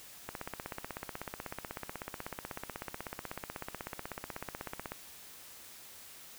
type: click train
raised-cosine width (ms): 0.5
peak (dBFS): -23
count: 76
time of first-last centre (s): 0.29-4.92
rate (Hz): 16.2
effects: white hiss -52 dBFS RMS until 6.38 s